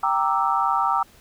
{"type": "chord", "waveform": "sine", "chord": "E half-diminished seventh", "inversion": "first", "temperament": "equal", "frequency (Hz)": [784, 932.3, 1174.7, 1318.5], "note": ["G5", "Bb5", "D6", "E6"], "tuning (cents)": [0, 0, 0, 0], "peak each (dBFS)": -24, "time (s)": [0.03, 1.03], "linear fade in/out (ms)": 5, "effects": ["pink hiss -53 dBFS RMS until 1.2 s"]}